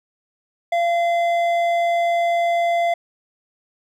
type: tone with hard clipping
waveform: sine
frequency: 686 Hz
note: F5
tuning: 31 cents flat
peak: -18 dBFS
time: 0.72-2.94 s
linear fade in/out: 5 ms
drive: 8 dB
effects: none